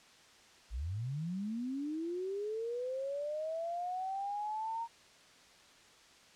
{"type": "linear sweep", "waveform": "sine", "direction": "up", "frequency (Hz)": [49, 932.3], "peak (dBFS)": -35, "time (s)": [0.7, 4.88], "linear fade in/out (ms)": 50, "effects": ["white hiss -60 dBFS RMS until 6.35 s", "low-pass 6000 Hz 12 dB/octave"]}